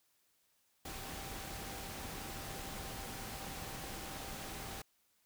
sine tone in noise, 782 Hz, G5, 4 cents flat, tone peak -53 dBFS, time 0.85-4.82 s, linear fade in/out 5 ms, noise pink, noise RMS -45 dBFS, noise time 0.85-4.82 s, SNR -11 dB, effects white hiss -75 dBFS RMS until 5.25 s

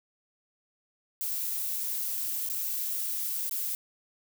violet noise with dropouts, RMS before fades -32 dBFS, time 1.21-3.75 s, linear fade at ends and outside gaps 0 ms, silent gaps 2.488-2.499 / 3.495-3.511 s, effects none

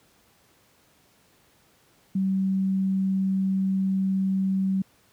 sine tone, 191.5 Hz, G3, 40 cents flat, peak -21 dBFS, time 2.15-4.82 s, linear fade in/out 5 ms, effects pink hiss -61 dBFS RMS until 5.12 s + high-pass 80 Hz 12 dB/octave

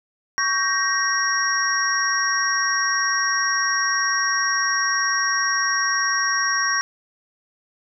sine tone cluster, 1121 / 1569 / 1878 / 5600 Hz, C#6 / G6 / A#6 / F8, +19 / +1 / +12 / +4 cents, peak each -24 dBFS, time 0.38-6.81 s, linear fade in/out 0 ms, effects none

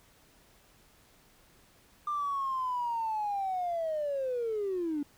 triangle linear sweep, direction down, 1199 to 282.5 Hz, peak -26 dBFS, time 2.07-5.03 s, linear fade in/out 5 ms, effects tanh soft clip ceiling -27 dBFS + pink hiss -62 dBFS RMS until 5.17 s

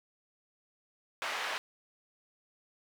white band-pass noise, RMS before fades -36 dBFS, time 1.22-1.58 s, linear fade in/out 0 ms, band 720 to 2200 Hz, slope 12 dB/octave, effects none

